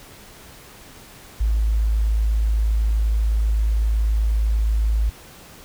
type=tone; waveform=sine; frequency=54 Hz; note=A1; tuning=32 cents flat; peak=-16 dBFS; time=1.4-5.1 s; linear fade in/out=10 ms; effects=pink hiss -44 dBFS RMS until 5.64 s